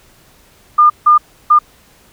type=tone bursts at uneven times; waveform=sine; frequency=1208 Hz; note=D6; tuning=48 cents sharp; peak=-4 dBFS; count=3; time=0.78-0.9 / 1.06-1.18 / 1.5-1.59 s; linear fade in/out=10 ms; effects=pink hiss -48 dBFS RMS until 2.12 s